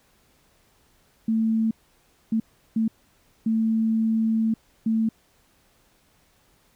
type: tone bursts at uneven times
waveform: sine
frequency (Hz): 222.8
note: A3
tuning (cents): +22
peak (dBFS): -19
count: 5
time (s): 1.28-1.71 / 2.32-2.4 / 2.76-2.88 / 3.46-4.54 / 4.86-5.09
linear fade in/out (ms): 5
effects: pink hiss -62 dBFS RMS until 6.75 s